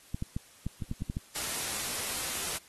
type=clicks; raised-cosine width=5 ms; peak=-20 dBFS; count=9; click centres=0.145 / 0.224 / 0.365 / 0.666 / 0.822 / 0.914 / 1.021 / 1.099 / 1.169 s
type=noise; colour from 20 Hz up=white; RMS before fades=-34 dBFS; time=1.35-2.58 s; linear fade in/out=10 ms
effects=white hiss -57 dBFS RMS until 2.68 s + AAC 32 kbps